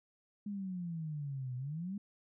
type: exponential two-way sweep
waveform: sine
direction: down then up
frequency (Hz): 208.6 to 123.47 to 208.6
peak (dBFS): -37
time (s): 0.46-1.98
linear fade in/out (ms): 5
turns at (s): 1.56
effects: none